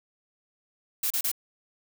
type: noise bursts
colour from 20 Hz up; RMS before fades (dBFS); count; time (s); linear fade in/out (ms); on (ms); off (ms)
blue; -27; 3; 1.03-1.316; 5; 74; 32
effects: none